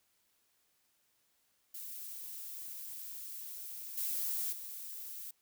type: noise with level steps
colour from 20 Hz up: violet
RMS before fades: -45 / -36 / -45 dBFS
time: 1.74-5.31 s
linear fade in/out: 5 ms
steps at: 3.97 / 4.52 s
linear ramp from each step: 10 ms
effects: white hiss -75 dBFS RMS until 5.41 s